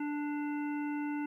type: harmonic tone with a mistuned harmonic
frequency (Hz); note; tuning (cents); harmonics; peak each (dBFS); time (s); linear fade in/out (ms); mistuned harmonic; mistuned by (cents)
293.7; D4; 0; 1 / 3 / 5 / 7 / 9; -33 / -43 / -47 / -50 / -52; 0-1.26; 5; 9; +30
effects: 12-bit